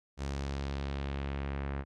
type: tone with low-pass filter sweep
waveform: sawtooth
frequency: 69.3 Hz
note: C#2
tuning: in tune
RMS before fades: -36 dBFS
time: 0.17-1.85 s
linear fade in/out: 50 ms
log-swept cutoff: 7100 to 1800 Hz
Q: 1.3
effects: none